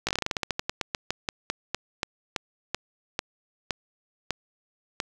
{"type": "slowing click train", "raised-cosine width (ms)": 0.2, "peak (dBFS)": -9, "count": 27, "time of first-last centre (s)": [0.07, 5.002], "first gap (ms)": 17, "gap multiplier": 1.16, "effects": ["7-bit"]}